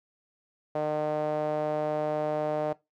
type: tone with band-pass filter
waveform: sawtooth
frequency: 152 Hz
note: D#3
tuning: 40 cents flat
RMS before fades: -29 dBFS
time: 0.75-2.73 s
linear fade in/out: 5 ms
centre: 620 Hz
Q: 3.3
effects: noise-tail reverb RT60 0.2 s tail -19 dB re dry